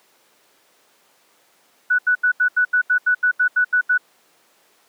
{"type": "tone bursts", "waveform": "sine", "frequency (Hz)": 1480, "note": "F#6", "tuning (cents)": 0, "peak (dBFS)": -13, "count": 13, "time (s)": [1.9, 3.979], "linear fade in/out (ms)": 10, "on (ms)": 87, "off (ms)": 79, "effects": ["pink hiss -57 dBFS RMS until 4.88 s", "high-pass 400 Hz 12 dB/octave"]}